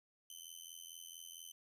15% pulse tone with amplitude modulation, 3057 Hz, G7, 44 cents flat, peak -39 dBFS, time 0.3-1.52 s, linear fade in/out 2 ms, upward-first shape sine, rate 84.4 Hz, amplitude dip 95%, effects none

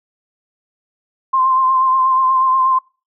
sine tone with vibrato, 1046.5 Hz, C6, in tune, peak -11 dBFS, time 1.33-2.79 s, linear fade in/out 10 ms, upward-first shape triangle, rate 8.3 Hz, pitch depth 35 cents each way, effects noise-tail reverb RT60 0.3 s tail -22 dB re dry

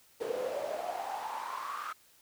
brown noise with high-pass filter sweep, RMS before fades -37 dBFS, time 0.2-1.93 s, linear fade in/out 10 ms, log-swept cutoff 450 to 1300 Hz, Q 9.5, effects white hiss -63 dBFS RMS until 2.21 s

